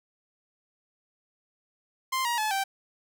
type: tone with pitch steps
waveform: sawtooth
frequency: 1047 / 949.1 / 860.3 / 779.8 Hz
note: C6 / A#5 / A5 / G5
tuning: +1 / +31 / -39 / -9 cents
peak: -22 dBFS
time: 2.12-2.64 s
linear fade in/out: 10 ms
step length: 130 ms
effects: none